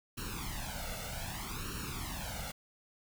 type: noise with flanger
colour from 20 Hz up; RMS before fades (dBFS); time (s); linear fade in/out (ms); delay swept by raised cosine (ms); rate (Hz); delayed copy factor
pink; -40; 0.17-2.52; 10; 0.71 to 1.44; 0.64; +0.85
effects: none